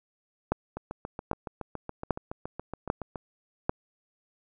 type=two click trains; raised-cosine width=1 ms; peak=-21 / -10 dBFS; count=18 / 5; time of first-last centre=0.77-3.158 / 0.52-3.695 s; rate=7.12 / 1.26 Hz; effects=none